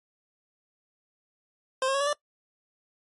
25% pulse tone with pitch steps, 523.3 / 538.6 / 554.4 / 570.7 / 587.4 Hz, C5 / C#5 / C#5 / D5 / D5, 0 / -50 / 0 / -50 / 0 cents, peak -20 dBFS, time 1.82-2.13 s, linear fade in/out 2 ms, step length 62 ms, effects noise-tail reverb RT60 0.1 s tail -22 dB re dry + MP3 48 kbps

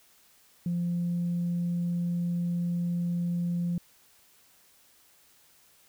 sine tone, 173.6 Hz, F3, 10 cents flat, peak -25 dBFS, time 0.66-3.78 s, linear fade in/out 2 ms, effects tanh soft clip ceiling -23 dBFS + white hiss -61 dBFS RMS until 5.88 s

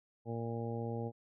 harmonic tone, 116 Hz, A#2, 8 cents flat, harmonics 1 / 2 / 3 / 4 / 5 / 6 / 7, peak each -39 / -42 / -46 / -42 / -48 / -54 / -47 dBFS, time 0.25-1.12 s, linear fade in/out 50 ms, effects none

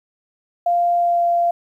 sine tone with pitch glide, 696 to 690.4 Hz, F5 to F5, -6 to -20 cents, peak -14 dBFS, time 0.66-1.51 s, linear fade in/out 5 ms, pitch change -14 cents, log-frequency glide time 0.97-1.23 s, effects 9-bit

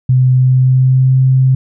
sine tone with pitch glide, 128.2 to 130.97 Hz, C3 to C3, -35 to +2 cents, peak -6 dBFS, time 0.09-1.55 s, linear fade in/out 5 ms, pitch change +37 cents, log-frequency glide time 0.37-1.17 s, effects none

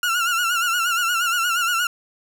30% pulse tone with vibrato, 1396.9 Hz, F6, in tune, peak -16 dBFS, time 0.03-1.87 s, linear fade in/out 2 ms, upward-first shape sine, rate 8.5 Hz, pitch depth 79 cents each way, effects none

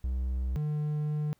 triangle tone pair in turn, 63.8 / 150.35 Hz, C2 / D3, -43 / +41 cents, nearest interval octave + minor third, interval 1484 cents, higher second, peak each -26 dBFS, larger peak neither, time 0.04-0.56 / 0.56-1.33 s, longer second, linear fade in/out 0 ms, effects pink hiss -70 dBFS RMS until 1.39 s

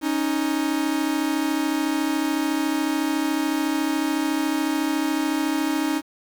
45% pulse tone pair together, 277.2 / 311.1 Hz, C#4 / D#4, 0 / 0 cents, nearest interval major second, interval 200 cents, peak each -25 / -23 dBFS, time 0.01-6.02 s, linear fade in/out 50 ms, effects 8-bit

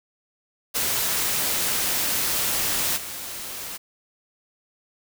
white noise with level steps, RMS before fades -24 / -34 dBFS, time 0.74-3.78 s, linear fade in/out 20 ms, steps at 2.96 s, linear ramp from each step 20 ms, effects none

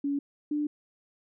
sine tone pair in turn, 282.9 / 296.5 Hz, C#4 / D4, +35 / +17 cents, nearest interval minor second, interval 82 cents, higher second, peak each -26 dBFS, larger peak neither, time 0.04-0.19 / 0.51-0.67 s, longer second, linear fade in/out 5 ms, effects none

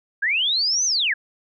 sine linear two-way sweep, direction up then down, 1549 to 6280 to 1549 Hz, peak -18 dBFS, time 0.22-1.14 s, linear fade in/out 10 ms, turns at 0.85 s, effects none

